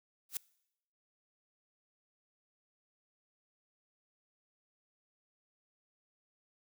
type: noise with exponential growth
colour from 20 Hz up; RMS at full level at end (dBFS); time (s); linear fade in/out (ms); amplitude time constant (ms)
blue; -31; 0.29-0.37; 2; 17
effects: noise-tail reverb RT60 0.8 s tail -23 dB re dry